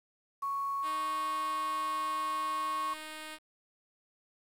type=tone with pitch glide; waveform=sine; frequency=1108.7 to 1097.9 Hz; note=C#6 to C#6; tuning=0 to -17 cents; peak=-31 dBFS; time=0.42-2.94 s; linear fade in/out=10 ms; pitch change=-17 cents; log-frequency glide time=0.69-2.08 s
type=tone; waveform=5% pulse; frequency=310 Hz; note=D#4; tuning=6 cents flat; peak=-30 dBFS; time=0.82-3.39 s; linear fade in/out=50 ms
effects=resampled to 32000 Hz + 9-bit